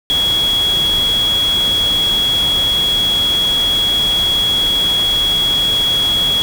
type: tone in noise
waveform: sine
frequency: 3335 Hz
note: G#7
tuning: 7 cents sharp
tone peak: -12 dBFS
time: 0.1-6.42 s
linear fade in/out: 0 ms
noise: pink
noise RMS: -25 dBFS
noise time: 0.1-6.42 s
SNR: +10 dB
effects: none